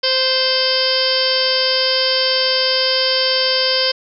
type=harmonic tone; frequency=521 Hz; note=C5; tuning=7 cents flat; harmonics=1 / 2 / 3 / 4 / 5 / 6 / 7 / 8 / 9 / 10; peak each=-20 / -29 / -26 / -28 / -29 / -21 / -29 / -29 / -19 / -21 dBFS; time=0.03-3.92 s; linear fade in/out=10 ms; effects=none